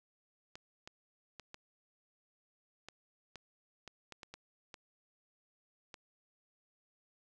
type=clicks; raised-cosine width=0.2 ms; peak=-30 dBFS; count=12; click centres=0.555 / 0.875 / 1.397 / 1.544 / 2.886 / 3.357 / 3.877 / 4.123 / 4.232 / 4.34 / 4.742 / 5.942 s; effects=none